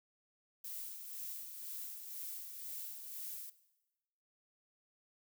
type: noise with tremolo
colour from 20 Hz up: violet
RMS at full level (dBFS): -44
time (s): 0.64-3.5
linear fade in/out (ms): 5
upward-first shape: sine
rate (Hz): 2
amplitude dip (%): 45
effects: noise-tail reverb RT60 1.0 s tail -17 dB re dry